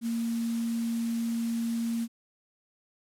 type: tone in noise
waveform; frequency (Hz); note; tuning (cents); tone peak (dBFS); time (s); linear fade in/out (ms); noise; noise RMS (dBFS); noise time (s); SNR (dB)
sine; 231; A#3; -16; -27; 0.01-2.08; 50; white; -45; 0.01-2.08; +15
effects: low-pass 12000 Hz 12 dB/octave